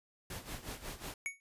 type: noise with tremolo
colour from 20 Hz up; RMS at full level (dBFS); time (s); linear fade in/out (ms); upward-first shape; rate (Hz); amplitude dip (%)
pink; -42; 0.3-1.14; 2; sine; 5.5; 75
type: tone with exponential decay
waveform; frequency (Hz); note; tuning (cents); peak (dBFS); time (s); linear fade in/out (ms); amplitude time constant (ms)
square; 2230; C#7; +10; -32; 1.26-1.4; 0; 30
effects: resampled to 32000 Hz